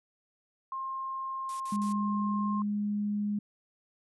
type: tone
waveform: sine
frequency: 1063 Hz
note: C6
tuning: 27 cents sharp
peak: -33 dBFS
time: 0.72-2.62 s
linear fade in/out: 2 ms
type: noise bursts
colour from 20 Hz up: blue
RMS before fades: -44 dBFS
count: 3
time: 1.49-1.926 s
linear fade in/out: 2 ms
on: 110 ms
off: 53 ms
type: tone with pitch glide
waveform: sine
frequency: 205.1 to 206.8 Hz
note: G#3 to G#3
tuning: -21 to -7 cents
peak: -28 dBFS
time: 1.72-3.39 s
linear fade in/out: 5 ms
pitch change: +14 cents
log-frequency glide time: 2.38-2.72 s
effects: resampled to 24000 Hz